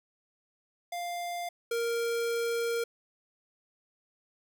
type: tone pair in turn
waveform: square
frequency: 698.5 / 466.2 Hz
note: F5 / A#4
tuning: 0 / 0 cents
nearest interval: perfect fifth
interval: 700 cents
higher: first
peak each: -34 / -29 dBFS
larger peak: second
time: 0.92-1.49 / 1.71-2.84 s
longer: second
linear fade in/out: 5 ms
effects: none